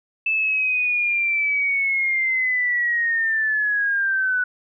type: linear sweep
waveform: sine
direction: down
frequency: 2637 to 1479 Hz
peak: -18 dBFS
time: 0.26-4.44 s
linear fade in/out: 5 ms
effects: none